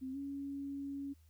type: tone with pitch glide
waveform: sine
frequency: 261.6 to 278.8 Hz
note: C4 to C#4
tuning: 0 to +10 cents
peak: -39 dBFS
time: 0.01-1.14 s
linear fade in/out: 20 ms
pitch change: +110 cents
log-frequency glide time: 0.12-0.17 s
effects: added 79 Hz sine -61 dBFS peak until 1.29 s + white hiss -75 dBFS RMS until 1.29 s